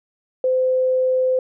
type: tone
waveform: sine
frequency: 514 Hz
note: C5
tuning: 31 cents flat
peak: -15 dBFS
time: 0.44-1.39 s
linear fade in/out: 2 ms
effects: none